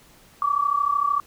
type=tone pair together; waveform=sine; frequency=1134 / 1167.2 Hz; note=C#6 / D6; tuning=+39 / -11 cents; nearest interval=unison; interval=50 cents; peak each=-22 dBFS; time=0.42-1.2 s; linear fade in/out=2 ms; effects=pink hiss -53 dBFS RMS until 1.26 s